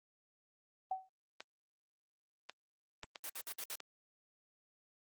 sine tone with exponential decay, 757 Hz, F#5, 39 cents sharp, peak -31 dBFS, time 0.91-1.09 s, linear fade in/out 5 ms, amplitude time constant 38 ms
clicks, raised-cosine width 0.2 ms, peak -27 dBFS, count 5, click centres 1.405 / 2.496 / 3.033 / 3.158 / 3.803 s
white noise bursts, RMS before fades -43 dBFS, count 5, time 3.24-3.754 s, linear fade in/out 0 ms, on 54 ms, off 61 ms
effects high-pass 400 Hz 12 dB/octave + Opus 24 kbps

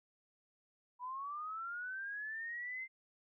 sine linear sweep, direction up, 972 to 2093 Hz, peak -40 dBFS, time 0.99-2.88 s, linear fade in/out 50 ms, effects none

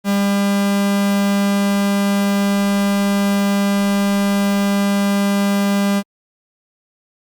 45% pulse tone, 200.1 Hz, G3, 36 cents sharp, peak -14 dBFS, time 0.04-6.03 s, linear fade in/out 50 ms, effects Opus 48 kbps

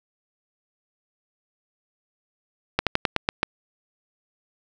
slowing click train, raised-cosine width 0.3 ms, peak -3 dBFS, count 7, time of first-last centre 2.79-3.431 s, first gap 77 ms, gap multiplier 1.13, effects none

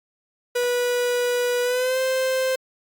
45% pulse tone with pitch glide, 489.1 to 521.2 Hz, B4 to C5, -17 to -7 cents, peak -20 dBFS, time 0.55-2.56 s, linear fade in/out 10 ms, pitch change +110 cents, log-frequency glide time 1.62-1.99 s, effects AAC 64 kbps

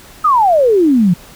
sine exponential sweep, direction down, 1300 to 166 Hz, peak -7 dBFS, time 0.24-1.14 s, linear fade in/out 10 ms, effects pink hiss -39 dBFS RMS until 1.35 s

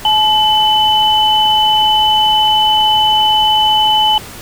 sine tone pair together, 859 / 3009 Hz, A5 / F#7, -42 / +28 cents, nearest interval octave + minor seventh, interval 2170 cents, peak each -11 dBFS, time 0.05-4.18 s, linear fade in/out 2 ms, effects pink hiss -31 dBFS RMS until 4.41 s

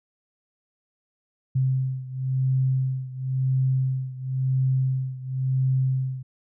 sine beating tone pair, 130.81 / 131.77 Hz, C3 / C3, 0 / +13 cents, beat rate 0.96 Hz, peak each -23 / -26 dBFS, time 1.55-6.23 s, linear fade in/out 10 ms, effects none

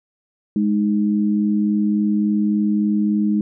sine tone pair together, 208.1 / 311.6 Hz, G#3 / D#4, +4 / +3 cents, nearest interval perfect fifth, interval 699 cents, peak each -16 / -22 dBFS, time 0.56-3.41 s, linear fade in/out 2 ms, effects none

